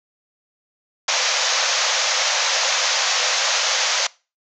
white band-pass noise, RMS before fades -20 dBFS, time 1.08-4.07 s, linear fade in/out 5 ms, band 490 to 6800 Hz, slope 96 dB/octave, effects noise-tail reverb RT60 0.3 s tail -22 dB re dry

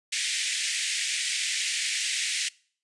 pink band-pass noise, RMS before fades -29 dBFS, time 0.12-2.49 s, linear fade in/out 10 ms, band 1900 to 9400 Hz, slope 48 dB/octave, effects noise-tail reverb RT60 0.5 s tail -24 dB re dry + resampled to 24000 Hz

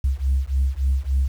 sine beating tone pair, 65.4 / 68.9 Hz, C2 / C#2, 0 / -10 cents, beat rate 3.5 Hz, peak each -20 dBFS, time 0.04-1.28 s, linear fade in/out 5 ms, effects tanh soft clip ceiling -13 dBFS + 8-bit

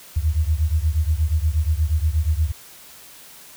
sine beating tone pair, 74.8 / 83.2 Hz, D2 / E2, +32 / +17 cents, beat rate 8.4 Hz, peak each -19 / -21 dBFS, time 0.16-2.52 s, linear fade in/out 10 ms, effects white hiss -44 dBFS RMS until 3.56 s

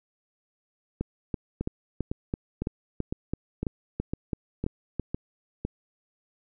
two click trains, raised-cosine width 3 ms, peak -16 / -15 dBFS, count 9 / 13, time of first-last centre 1.61-5.65 / 1.01-4.997 s, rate 1.98 / 3.01 Hz, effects none

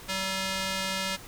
square tone with band-pass filter, 191.2 Hz, G3, 43 cents flat, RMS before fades -31 dBFS, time 0.08-1.17 s, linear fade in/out 20 ms, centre 4000 Hz, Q 0.65, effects pink hiss -46 dBFS RMS until 1.27 s

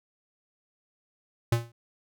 square tone with exponential decay, 117.2 Hz, A#2, 10 cents sharp, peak -19 dBFS, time 1.52-1.72 s, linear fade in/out 5 ms, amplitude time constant 42 ms, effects none

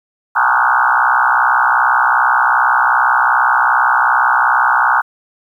sine tone with frequency modulation, 1174.7 Hz, D6, in tune, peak -9 dBFS, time 0.35-5.02 s, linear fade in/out 20 ms, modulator 62.6 Hz, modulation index 5.8, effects 8-bit

